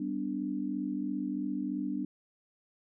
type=chord; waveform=sine; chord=G major; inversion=none; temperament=equal with one note detuned; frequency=196 / 250.7 / 293.7 Hz; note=G3 / B3 / D4; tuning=0 / +26 / 0 cents; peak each=-37 / -36 / -34 dBFS; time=0-2.05 s; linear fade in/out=5 ms; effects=none